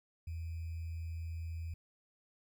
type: tone with sample-and-hold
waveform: sine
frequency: 82.41 Hz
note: E2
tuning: in tune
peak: -38 dBFS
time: 0.27-1.74 s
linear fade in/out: 5 ms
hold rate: 2450 Hz
effects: none